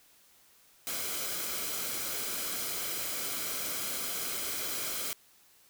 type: noise with comb filter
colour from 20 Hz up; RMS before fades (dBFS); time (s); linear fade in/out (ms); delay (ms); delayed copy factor
white; -35; 0.87-5.13; 0; 1.1; -0.5
effects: white hiss -62 dBFS RMS until 5.69 s